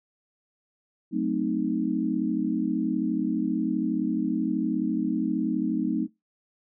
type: chord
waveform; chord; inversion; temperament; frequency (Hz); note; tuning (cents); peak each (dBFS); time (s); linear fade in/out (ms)
sine; F# diminished seventh; none; equal with one note detuned; 185 / 220 / 258.8 / 311.1; F#3 / A3 / C4 / Eb4; 0 / 0 / -19 / 0; -31 / -29 / -29 / -28; 1.11-6.08; 50
effects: noise-tail reverb RT60 0.2 s tail -23 dB re dry